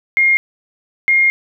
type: tone bursts at uneven times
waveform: sine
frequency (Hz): 2131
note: C7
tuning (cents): +31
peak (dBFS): -9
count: 2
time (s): 0.17-0.37 / 1.08-1.3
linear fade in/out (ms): 0
effects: none